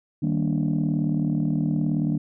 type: chord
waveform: sine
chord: Eb major seventh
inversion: none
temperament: just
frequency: 155.56 / 194.45 / 233.3 / 291.7 Hz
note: Eb3 / G3 / Bb3 / D4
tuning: 0 / -14 / +2 / -12 cents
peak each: -23 / -26 / -26 / -26 dBFS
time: 0.22-2.18 s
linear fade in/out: 10 ms
effects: tanh soft clip ceiling -15 dBFS